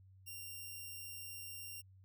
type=tone; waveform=5% pulse; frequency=2773 Hz; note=F7; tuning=13 cents flat; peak=-37 dBFS; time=0.26-1.82 s; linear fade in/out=20 ms; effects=added 95 Hz sine -59 dBFS peak until 2.04 s